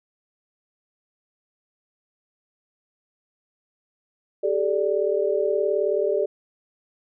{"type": "chord", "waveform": "sine", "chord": "G suspended second", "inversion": "none", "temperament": "equal with one note detuned", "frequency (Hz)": [392, 430.9, 587.3], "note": ["G4", "A4", "D5"], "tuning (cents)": [0, -36, 0], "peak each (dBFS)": -24, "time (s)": [4.43, 6.26], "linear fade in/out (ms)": 10, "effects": []}